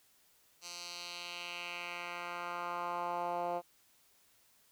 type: tone with band-pass filter sweep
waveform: 10% pulse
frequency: 174.6 Hz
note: F3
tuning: in tune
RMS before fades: -40 dBFS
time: 0.61-3.62 s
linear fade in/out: 50 ms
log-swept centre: 5600 to 640 Hz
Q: 2
effects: white hiss -68 dBFS RMS until 4.71 s